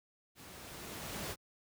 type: noise with level ramp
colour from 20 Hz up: pink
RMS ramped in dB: -53 to -39 dBFS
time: 0.35-1.36 s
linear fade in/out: 50 ms
effects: high-pass 60 Hz 12 dB/octave